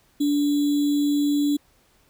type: tone with sample-and-hold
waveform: sine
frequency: 290 Hz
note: D4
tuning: 22 cents flat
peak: -18 dBFS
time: 0.2-1.57 s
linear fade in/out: 10 ms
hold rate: 3675 Hz
effects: pink hiss -61 dBFS RMS until 2.09 s